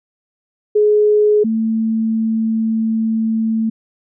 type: tone pair in turn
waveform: sine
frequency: 420.5 / 222.8 Hz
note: G#4 / A3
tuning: +22 / +22 cents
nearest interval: major seventh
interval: 1100 cents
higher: first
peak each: -9 / -14 dBFS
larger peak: first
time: 0.75-1.44 / 1.44-3.7 s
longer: second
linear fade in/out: 10 ms
effects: none